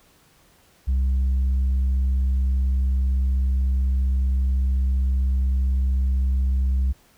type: tone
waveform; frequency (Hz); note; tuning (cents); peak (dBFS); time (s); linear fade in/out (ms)
sine; 65.41; C2; 0; -15; 0.87-6.93; 20
effects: tanh soft clip ceiling -17 dBFS + pink hiss -57 dBFS RMS until 7.17 s